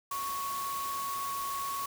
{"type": "tone in noise", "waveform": "sine", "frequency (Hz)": 1108.7, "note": "C#6", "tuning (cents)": 0, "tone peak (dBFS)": -33, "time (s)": [0.11, 1.86], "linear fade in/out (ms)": 5, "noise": "white", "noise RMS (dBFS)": -41, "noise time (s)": [0.11, 1.86], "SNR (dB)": 5, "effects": []}